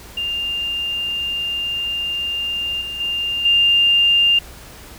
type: tone with level steps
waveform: sine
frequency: 2800 Hz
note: F7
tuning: 4 cents sharp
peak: -20 / -25 / -19 / -11 dBFS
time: 0.17-4.39 s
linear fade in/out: 5 ms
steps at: 2.81 / 3 / 3.45 s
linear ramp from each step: 5 ms
effects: added 60 Hz sine -43 dBFS peak until 4.98 s + pink hiss -40 dBFS RMS until 4.98 s